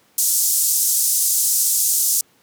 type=band-pass noise; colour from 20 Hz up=pink; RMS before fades=-18 dBFS; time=0.18-2.21 s; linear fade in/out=2 ms; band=6400 to 15000 Hz; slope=24 dB/octave; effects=pink hiss -57 dBFS RMS until 2.42 s + high-pass 150 Hz 12 dB/octave